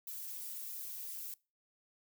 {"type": "noise with flanger", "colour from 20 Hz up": "violet", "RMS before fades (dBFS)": -44, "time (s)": [0.07, 1.34], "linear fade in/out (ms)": 2, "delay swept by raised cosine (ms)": [1.8, 3.8], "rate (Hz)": 1.5, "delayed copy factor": -0.95, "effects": ["noise-tail reverb RT60 0.3 s tail -23 dB re dry"]}